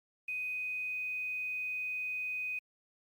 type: tone with quantisation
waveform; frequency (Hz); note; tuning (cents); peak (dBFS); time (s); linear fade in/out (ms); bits
sine; 2500; D#7; +8; -34; 0.28-2.59; 5; 10
effects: Opus 48 kbps